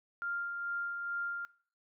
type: tone with tremolo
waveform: sine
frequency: 1396.9 Hz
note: F6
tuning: in tune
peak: -33 dBFS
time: 0.22-1.45 s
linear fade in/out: 0 ms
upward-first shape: sine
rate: 2.3 Hz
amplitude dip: 35%
effects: noise-tail reverb RT60 0.5 s tail -21 dB re dry